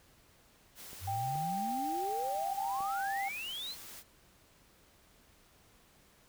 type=noise; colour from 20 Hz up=white; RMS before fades=-49 dBFS; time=0.75-4.04 s; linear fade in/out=50 ms
type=clicks; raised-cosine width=2 ms; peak=-37 dBFS; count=3; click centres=0.931 / 1.356 / 2.806 s
type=exponential sweep; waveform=sine; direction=up; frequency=87.3 to 4343 Hz; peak=-38 dBFS; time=1-3.76 s; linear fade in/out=50 ms
type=tone; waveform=sine; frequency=788 Hz; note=G5; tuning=9 cents sharp; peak=-33 dBFS; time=1.07-3.29 s; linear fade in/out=10 ms
effects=pink hiss -64 dBFS RMS until 6.28 s

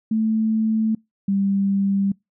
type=tone pair in turn; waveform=sine; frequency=220 / 197.21 Hz; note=A3 / G3; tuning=0 / +11 cents; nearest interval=major second; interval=189 cents; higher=first; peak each=-17 dBFS; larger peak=neither; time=0.11-0.95 / 1.28-2.12 s; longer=neither; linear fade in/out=5 ms; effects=noise-tail reverb RT60 0.2 s tail -26 dB re dry

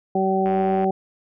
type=harmonic tone; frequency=191 Hz; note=G3; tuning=45 cents flat; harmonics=1 / 2 / 3 / 4; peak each=-23 / -22 / -28 / -22 dBFS; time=0.15-0.91 s; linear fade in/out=5 ms
type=click train; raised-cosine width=0.5 ms; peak=-20 dBFS; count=39; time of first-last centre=0.46-0.843 s; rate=99.3 Hz
effects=none

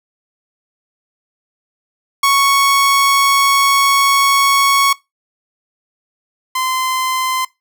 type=tone pair in turn; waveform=sawtooth; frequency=1108.7 / 1033.8 Hz; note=C#6 / C6; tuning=0 / -21 cents; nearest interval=minor second; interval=121 cents; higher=first; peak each=-6 / -12 dBFS; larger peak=first; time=2.23-4.93 / 6.55-7.45 s; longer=first; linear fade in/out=5 ms; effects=noise-tail reverb RT60 0.2 s tail -21 dB re dry

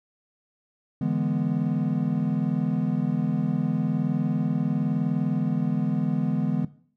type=chord; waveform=triangle; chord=E dominant seventh; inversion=third; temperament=equal with one note detuned; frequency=146.83 / 166.54 / 207.7 / 246.9 Hz; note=D3 / E3 / G#3 / B3; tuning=0 / +18 / 0 / 0 cents; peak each=-26 dBFS; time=1.01-6.65 s; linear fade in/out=5 ms; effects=noise-tail reverb RT60 0.5 s tail -17 dB re dry

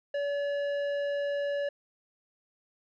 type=tone with tanh clipping; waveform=sine; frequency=571 Hz; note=D5; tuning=49 cents flat; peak=-30 dBFS; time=0.14-1.69 s; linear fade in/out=5 ms; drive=11 dB; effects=none

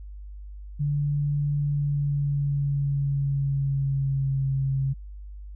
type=tone with pitch glide; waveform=sine; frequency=144.9 to 135.2 Hz; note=D3 to C#3; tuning=-23 to -43 cents; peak=-22 dBFS; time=0.79-4.94 s; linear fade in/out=20 ms; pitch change=-120 cents; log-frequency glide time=1.59-4.54 s; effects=added 50 Hz sine -37 dBFS peak until 5.55 s

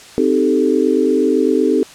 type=chord; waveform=sine; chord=A half-diminished seventh; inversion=first; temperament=equal; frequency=261.6 / 311.1 / 392 / 440 Hz; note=C4 / Eb4 / G4 / A4; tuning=0 / 0 / 0 / 0 cents; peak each=-17 dBFS; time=0.18-1.83 s; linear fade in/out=0 ms; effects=white hiss -39 dBFS RMS until 1.94 s + low-pass 8000 Hz 12 dB/octave

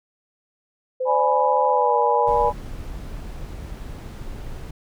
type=tone with pitch glide; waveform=sine; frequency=513 to 478.6 Hz; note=C5 to A#4; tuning=-34 to +46 cents; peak=-21 dBFS; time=1-2.5 s; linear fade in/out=10 ms; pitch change=-120 cents; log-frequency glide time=1.67-1.96 s
type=chord; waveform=sine; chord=G# diminished; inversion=second; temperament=equal with one note detuned; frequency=587.3 / 836.4 / 987.8 Hz; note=D5 / G#5 / B5; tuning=0 / +12 / 0 cents; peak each=-24 / -20 / -21 dBFS; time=1.05-2.53 s; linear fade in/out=50 ms
type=noise; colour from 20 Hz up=brown; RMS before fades=-33 dBFS; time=2.27-4.71 s; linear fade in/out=5 ms
effects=none

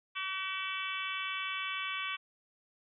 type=harmonic tone; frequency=380.7 Hz; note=F#4; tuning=49 cents sharp; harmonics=3 / 4 / 5 / 6 / 7 / 8 / 9; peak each=-40 / -43 / -47 / -40 / -41 / -43 / -44 dBFS; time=0.15-2.17 s; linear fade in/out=20 ms; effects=none

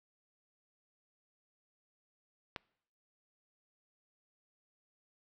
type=click; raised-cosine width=0.3 ms; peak=-22 dBFS; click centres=2.562 s; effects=noise-tail reverb RT60 0.7 s tail -25 dB re dry

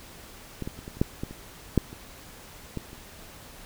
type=clicks; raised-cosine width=3 ms; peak=-19 / -20 / -28 / -25 / -30 / -8 / -18 / -26 / -6 / -28 / -18 / -30 dBFS; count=12; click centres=0.623 / 0.675 / 0.79 / 0.879 / 0.97 / 1.015 / 1.235 / 1.31 / 1.777 / 1.929 / 2.773 / 2.931 s; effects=pink hiss -47 dBFS RMS until 3.65 s

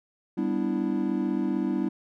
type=chord; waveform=triangle; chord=E minor seventh; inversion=first; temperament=equal; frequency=196 / 246.9 / 293.7 / 329.6 Hz; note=G3 / B3 / D4 / E4; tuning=0 / 0 / 0 / 0 cents; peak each=-28 dBFS; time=0.37-1.89 s; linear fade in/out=10 ms; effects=none

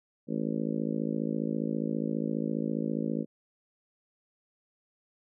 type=harmonic tone; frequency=54.8 Hz; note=A1; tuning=6 cents flat; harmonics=3 / 4 / 5 / 6 / 7 / 8 / 9 / 10; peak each=-36 / -32 / -34 / -38 / -41 / -43 / -40 / -44 dBFS; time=0.27-3.26 s; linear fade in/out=50 ms; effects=none

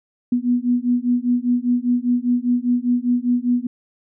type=beating tone pair; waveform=sine; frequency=242.1 / 247.1 Hz; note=B3 / B3; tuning=-34 / +1 cents; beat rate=5 Hz; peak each=-19 dBFS; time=0.32-3.67 s; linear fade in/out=5 ms; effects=none

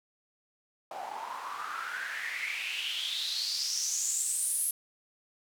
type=noise with band-pass filter sweep; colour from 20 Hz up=white; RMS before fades=-34 dBFS; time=0.91-4.71 s; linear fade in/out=2 ms; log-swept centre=720 to 11000 Hz; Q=6.9; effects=none

